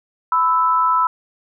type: tone pair together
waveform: sine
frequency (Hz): 1000 / 1315.1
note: B5 / E6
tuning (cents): +21 / -4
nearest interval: perfect fourth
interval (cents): 475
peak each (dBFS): -16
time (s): 0.32-1.07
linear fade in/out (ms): 2
effects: none